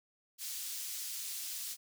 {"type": "high-pass noise", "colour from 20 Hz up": "pink", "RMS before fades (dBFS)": -41, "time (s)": [0.38, 1.77], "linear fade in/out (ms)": 50, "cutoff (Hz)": 4900, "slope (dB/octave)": 12, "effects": []}